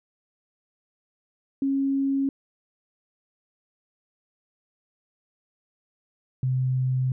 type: tone pair in turn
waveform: sine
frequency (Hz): 273.5 / 129.07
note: C#4 / C3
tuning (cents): -23 / -23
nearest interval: octave + minor second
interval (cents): 1300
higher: first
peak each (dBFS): -21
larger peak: neither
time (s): 1.62-2.29 / 6.43-7.12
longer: second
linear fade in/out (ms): 2
effects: none